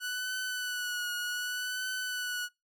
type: tone with vibrato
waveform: sawtooth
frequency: 1480 Hz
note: F#6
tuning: in tune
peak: -29 dBFS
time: 0-2.49 s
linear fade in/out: 50 ms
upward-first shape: triangle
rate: 0.66 Hz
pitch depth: 40 cents each way
effects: noise-tail reverb RT60 0.2 s tail -22 dB re dry